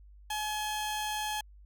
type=tone pair together; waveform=sawtooth; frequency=850 / 3198 Hz; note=G#5 / G7; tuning=+40 / +34 cents; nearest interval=octave + major seventh; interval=2294 cents; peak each=-29 / -36 dBFS; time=0.3-1.41 s; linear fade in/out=5 ms; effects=added 50 Hz sine -51 dBFS peak until 1.65 s